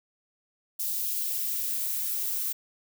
violet noise with high-pass filter sweep, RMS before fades -30 dBFS, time 0.79-2.53 s, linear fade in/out 10 ms, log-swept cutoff 3600 to 680 Hz, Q 1, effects none

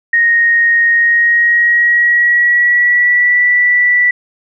sine tone with pitch glide, 1864.7 to 1963.1 Hz, A#6 to B6, 0 to -11 cents, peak -7 dBFS, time 0.13-4.11 s, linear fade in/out 5 ms, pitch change +89 cents, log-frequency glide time 0.92-3.42 s, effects none

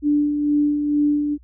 sine tone with tremolo, 293.7 Hz, D4, in tune, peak -14 dBFS, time 0.02-1.38 s, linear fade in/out 50 ms, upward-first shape sine, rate 2.2 Hz, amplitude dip 45%, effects added 60 Hz sine -46 dBFS peak until 1.43 s

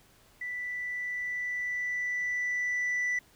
sine tone with level ramp, 1975.5 Hz, B6, in tune, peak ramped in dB -33 to -24 dBFS, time 0.41-3.19 s, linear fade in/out 5 ms, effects tanh soft clip ceiling -26 dBFS + pink hiss -61 dBFS RMS until 3.35 s

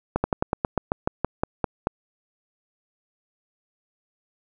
slowing click train, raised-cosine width 1 ms, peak -7 dBFS, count 13, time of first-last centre 0.16-1.871 s, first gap 80 ms, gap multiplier 1.1, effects none

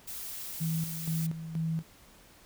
blue noise, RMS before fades -40 dBFS, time 0.07-1.27 s, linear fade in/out 10 ms
sine tone with tremolo, 162 Hz, E3, 30 cents flat, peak -28 dBFS, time 0.6-1.83 s, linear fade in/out 20 ms, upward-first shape square, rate 2.1 Hz, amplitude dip 65%
effects pink hiss -57 dBFS RMS until 2.45 s

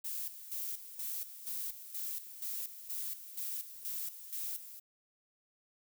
violet noise with tremolo, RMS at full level -39 dBFS, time 0.04-4.8 s, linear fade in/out 10 ms, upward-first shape square, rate 2.1 Hz, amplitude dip 70%, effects none

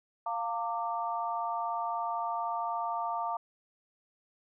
sine chord, Bb major, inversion second, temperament equal with one note detuned, 698.5 / 912.1 / 1174.7 Hz, F5 / Bb5 / D6, 0 / -38 / 0 cents, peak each -35 / -34 / -36 dBFS, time 0.26-3.37 s, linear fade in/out 5 ms, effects none

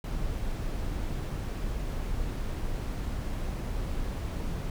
brown noise, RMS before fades -32 dBFS, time 0.04-4.7 s, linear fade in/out 2 ms, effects none

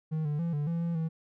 triangle tone with pitch steps, 157.3 / 148 / 168.8 / 146.6 / 168 / 169.3 / 161.6 Hz, D#3 / D3 / E3 / D3 / E3 / E3 / E3, +19 / +14 / +41 / -3 / +33 / +46 / -34 cents, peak -26 dBFS, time 0.11-1.09 s, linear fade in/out 20 ms, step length 140 ms, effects none

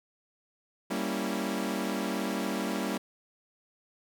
sawtooth chord, G diminished seventh, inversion none, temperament equal, 196 / 233.1 / 277.2 / 329.6 Hz, G3 / Bb3 / Db4 / Fb4, 0 / 0 / 0 / 0 cents, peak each -30 / -31 / -32 / -33 dBFS, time 0.9-2.98 s, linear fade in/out 10 ms, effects none

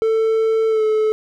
triangle tone with pitch glide, 444.7 to 433 Hz, A4 to A4, +18 to -28 cents, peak -12 dBFS, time 0.02-1.12 s, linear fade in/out 0 ms, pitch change -46 cents, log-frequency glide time 0.68-0.83 s, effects none

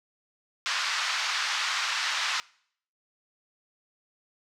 pink band-pass noise, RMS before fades -29 dBFS, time 0.66-2.4 s, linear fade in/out 0 ms, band 1100 to 5800 Hz, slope 24 dB/octave, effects noise-tail reverb RT60 0.6 s tail -23 dB re dry

